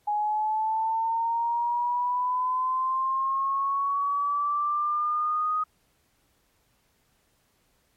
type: linear sweep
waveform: sine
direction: up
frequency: 830.6 to 1251 Hz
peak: -23 dBFS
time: 0.07-5.64 s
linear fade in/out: 10 ms
effects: pink hiss -68 dBFS RMS until 7.96 s + MP3 64 kbps